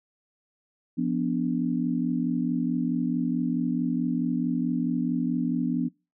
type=chord; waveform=sine; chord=B diminished; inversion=second; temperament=equal with one note detuned; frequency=174.61 / 246.9 / 291.5 Hz; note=F3 / B3 / D4; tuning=0 / 0 / -13 cents; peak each=-29 / -26 / -29 dBFS; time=0.97-5.89 s; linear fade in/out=20 ms; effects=noise-tail reverb RT60 0.3 s tail -25 dB re dry